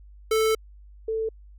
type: tone pair in turn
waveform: square / sine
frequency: 440 / 443.3 Hz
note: A4 / A4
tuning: 0 / +13 cents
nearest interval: unison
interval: 13 cents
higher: second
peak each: -20 / -24 dBFS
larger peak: first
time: 0.31-0.55 / 1.08-1.29 s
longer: first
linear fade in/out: 5 ms
effects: added 50 Hz sine -45 dBFS peak until 1.58 s